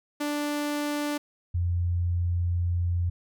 sawtooth / sine tone pair in turn, 293.7 / 87.32 Hz, D4 / F2, 0 / 0 cents, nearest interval octave + major sixth, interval 2100 cents, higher first, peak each -23 dBFS, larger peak neither, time 0.2-1.18 / 1.54-3.1 s, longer second, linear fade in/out 10 ms, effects none

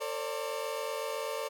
30% pulse tone cluster, 451.6 / 537 / 585 Hz, A4 / C5 / D5, +45 / +45 / -7 cents, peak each -35 / -36 / -35 dBFS, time 0-1.49 s, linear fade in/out 20 ms, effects none

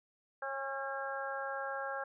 harmonic tone with a mistuned harmonic, 272.7 Hz, C#4, 28 cents flat, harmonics 2 / 3 / 4 / 5 / 6, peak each -41 / -42 / -46 / -43 / -42 dBFS, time 0.42-2.04 s, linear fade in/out 5 ms, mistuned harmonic 6, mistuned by -16 cents, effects none

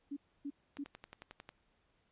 sine tone bursts, 283.7 Hz, C#4, 40 cents sharp, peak -38 dBFS, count 3, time 0.11-0.841 s, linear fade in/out 10 ms, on 57 ms, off 280 ms
click train, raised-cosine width 0.3 ms, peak -32 dBFS, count 9, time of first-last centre 0.77-1.491 s, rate 11.1 Hz
effects pink hiss -75 dBFS RMS until 2.11 s + resampled to 8000 Hz

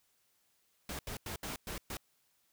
pink noise bursts at uneven times, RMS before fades -41 dBFS, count 6, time 0.89-0.99 / 1.07-1.17 / 1.26-1.36 / 1.43-1.56 / 1.67-1.78 / 1.9-1.97 s, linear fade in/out 2 ms, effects white hiss -74 dBFS RMS until 2.52 s

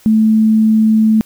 sine tone, 218.8 Hz, A3, 9 cents flat, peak -7 dBFS, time 0.06-1.21 s, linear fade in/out 0 ms, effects white hiss -46 dBFS RMS until 1.25 s

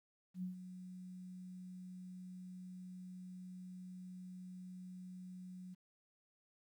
sine tone with ADSR envelope, 183.2 Hz, F#3, 17 cents flat, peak -38 dBFS, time 0.34-5.75 s, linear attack 87 ms, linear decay 120 ms, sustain -10 dB, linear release 18 ms, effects 12-bit

